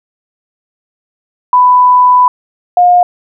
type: tone pair in turn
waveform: sine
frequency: 995 / 713 Hz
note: B5 / F5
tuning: +13 / +36 cents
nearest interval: tritone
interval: 577 cents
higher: first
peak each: -3 dBFS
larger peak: neither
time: 1.53-2.28 / 2.77-3.03 s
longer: first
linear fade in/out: 2 ms
effects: none